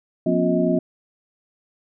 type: tone cluster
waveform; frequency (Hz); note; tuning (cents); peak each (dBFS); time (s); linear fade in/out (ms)
sine; 177.3 / 241.3 / 270.4 / 355.6 / 632; F3 / B3 / C#4 / F4 / D#5; +26 / -40 / -43 / +31 / +27; -23; 0.26-0.79; 5
effects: none